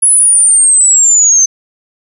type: linear sweep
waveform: sine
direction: down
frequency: 10360 to 6160 Hz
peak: -4 dBFS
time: 0.02-1.46 s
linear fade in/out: 10 ms
effects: none